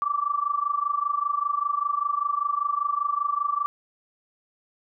sine tone with amplitude modulation, 1162 Hz, D6, 19 cents flat, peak -19 dBFS, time 0.02-3.66 s, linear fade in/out 0 ms, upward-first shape sine, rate 25.1 Hz, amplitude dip 85%, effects none

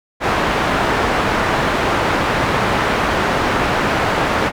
white low-pass noise, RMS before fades -17 dBFS, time 0.2-4.52 s, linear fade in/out 50 ms, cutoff 1400 Hz, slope 12 dB/octave, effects none

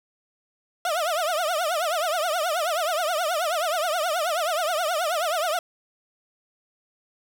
30% pulse tone with vibrato, 661 Hz, E5, 5 cents sharp, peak -20 dBFS, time 0.85-5.59 s, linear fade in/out 2 ms, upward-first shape triangle, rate 9.4 Hz, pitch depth 220 cents each way, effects none

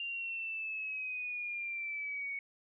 sine exponential sweep, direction down, 2792 to 2221 Hz, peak -36 dBFS, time 0-2.39 s, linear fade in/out 2 ms, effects none

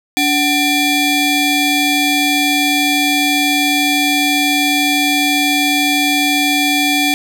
25% pulse ring-modulated tone, 1041 Hz, C6, 9 cents flat, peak -5 dBFS, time 0.17-7.14 s, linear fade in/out 0 ms, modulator 1330 Hz, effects none

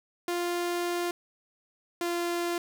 sawtooth tone pair in turn, 349.2 / 345.6 Hz, F4 / F4, 0 / -18 cents, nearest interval unison, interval 18 cents, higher first, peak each -24 dBFS, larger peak neither, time 0.28-1.11 / 2.01-2.58 s, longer first, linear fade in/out 2 ms, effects none

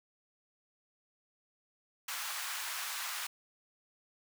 pink high-pass noise, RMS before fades -39 dBFS, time 2.08-3.27 s, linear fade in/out 5 ms, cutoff 990 Hz, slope 24 dB/octave, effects none

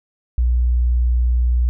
sine tone, 60.6 Hz, B1, 32 cents flat, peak -13 dBFS, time 0.38-1.69 s, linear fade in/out 0 ms, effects none

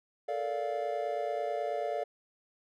triangle chord, Bb major seventh, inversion third, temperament just, 437 / 466.2 / 582.7 / 699.2 Hz, A4 / Bb4 / D5 / F5, -12 / 0 / -14 / +2 cents, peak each -36 / -39 / -33 / -33 dBFS, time 0.28-2.04 s, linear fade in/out 10 ms, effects none

